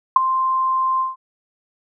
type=tone with ADSR envelope; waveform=sine; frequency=1046.5 Hz; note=C6; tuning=in tune; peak=-3 dBFS; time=0.16-1.16 s; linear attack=4 ms; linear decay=13 ms; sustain=-13 dB; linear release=160 ms; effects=none

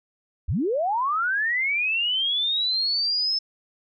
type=linear sweep; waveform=sine; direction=up; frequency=47.78 to 5274 Hz; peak=-21 dBFS; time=0.48-3.39 s; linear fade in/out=10 ms; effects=none

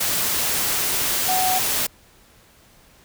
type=tone in noise; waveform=sine; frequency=744 Hz; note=F#5; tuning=9 cents sharp; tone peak=-20 dBFS; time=1.28-1.59 s; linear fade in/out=10 ms; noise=white; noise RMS=-22 dBFS; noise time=0-1.87 s; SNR=-1 dB; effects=pink hiss -53 dBFS RMS until 3.04 s

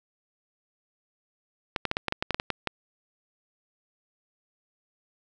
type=clicks; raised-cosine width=0.3 ms; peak=-10 dBFS; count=12; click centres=1.762 / 1.853 / 1.914 / 1.969 / 2.083 / 2.124 / 2.225 / 2.307 / 2.345 / 2.399 / 2.503 / 2.673 s; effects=none

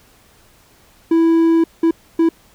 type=tone bursts at uneven times; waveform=triangle; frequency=329.6 Hz; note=E4; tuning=in tune; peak=-8 dBFS; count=3; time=1.11-1.64 / 1.83-1.91 / 2.19-2.29 s; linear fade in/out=5 ms; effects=pink hiss -51 dBFS RMS until 2.54 s

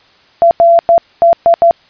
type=tone bursts at uneven times; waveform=sine; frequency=678 Hz; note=E5; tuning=49 cents sharp; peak=-3 dBFS; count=6; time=0.42-0.51 / 0.6-0.79 / 0.89-0.98 / 1.22-1.33 / 1.46-1.54 / 1.62-1.71 s; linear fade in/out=0 ms; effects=white hiss -47 dBFS RMS until 1.89 s + resampled to 11025 Hz

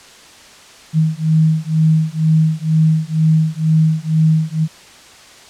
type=beating tone pair; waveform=sine; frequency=157.3 / 159.4 Hz; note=D#3 / D#3; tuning=+19 / +42 cents; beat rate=2.1 Hz; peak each=-14 dBFS; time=0.93-4.68 s; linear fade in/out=50 ms; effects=white hiss -41 dBFS RMS until 5.49 s + low-pass 7000 Hz 12 dB/octave

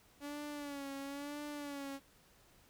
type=tone with vibrato; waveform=sawtooth; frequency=284.8 Hz; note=C#4; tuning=47 cents sharp; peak=-38 dBFS; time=0.2-2 s; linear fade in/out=50 ms; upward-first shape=sine; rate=1 Hz; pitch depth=60 cents each way; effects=pink hiss -66 dBFS RMS until 2.69 s

